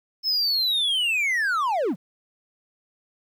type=linear sweep; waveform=triangle; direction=down; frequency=5274 to 138.59 Hz; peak=-19 dBFS; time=0.23-1.96 s; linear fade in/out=50 ms; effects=10-bit